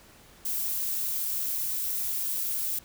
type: noise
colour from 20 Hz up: violet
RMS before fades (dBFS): -30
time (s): 0.45-2.79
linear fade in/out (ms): 5
effects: pink hiss -54 dBFS RMS until 2.84 s